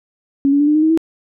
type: tone with pitch steps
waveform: sine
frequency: 277.2 / 284.7 / 292.3 / 300.2 / 308.3 / 316.6 / 325.1 Hz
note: C#4 / C#4 / D4 / D4 / D#4 / D#4 / E4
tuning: 0 / +46 / -8 / +38 / -16 / +30 / -24 cents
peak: -10 dBFS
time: 0.45-0.975 s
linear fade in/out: 0 ms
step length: 75 ms
effects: none